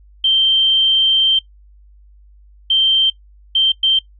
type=tone bursts at uneven times; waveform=sine; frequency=3136 Hz; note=G7; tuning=in tune; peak=-10 dBFS; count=4; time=0.24-1.39 / 2.7-3.1 / 3.55-3.72 / 3.83-3.99 s; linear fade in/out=5 ms; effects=noise-tail reverb RT60 0.1 s tail -19 dB re dry + added 50 Hz sine -43 dBFS peak until 4.19 s